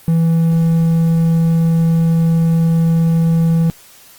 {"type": "tone", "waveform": "triangle", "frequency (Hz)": 164.81, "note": "E3", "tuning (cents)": 0, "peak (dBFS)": -8, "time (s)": [0.08, 3.7], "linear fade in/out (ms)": 0, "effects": ["white hiss -43 dBFS RMS until 4.18 s", "Opus 32 kbps"]}